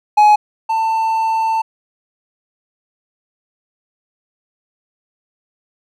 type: tone pair in turn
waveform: triangle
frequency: 841 / 892.2 Hz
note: G#5 / A5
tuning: +22 / +24 cents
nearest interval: minor second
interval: 102 cents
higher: second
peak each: -4 / -12 dBFS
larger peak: first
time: 0.17-0.36 / 0.69-1.62 s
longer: second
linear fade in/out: 10 ms
effects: none